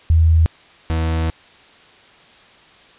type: tone pair in turn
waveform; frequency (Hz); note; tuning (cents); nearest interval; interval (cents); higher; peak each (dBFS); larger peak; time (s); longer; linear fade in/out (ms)
sine / 40% pulse; 81 / 81; E2 / E2; -30 / -30; unison; 0; neither; -9 / -16; first; 0.1-0.46 / 0.9-1.3; second; 0
effects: white hiss -47 dBFS RMS until 2.98 s + resampled to 8000 Hz